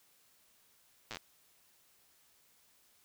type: slowing click train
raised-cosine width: 0.2 ms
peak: -24 dBFS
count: 7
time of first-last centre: 1.11-1.17 s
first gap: 8 ms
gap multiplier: 1.09
effects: white hiss -68 dBFS RMS until 3.04 s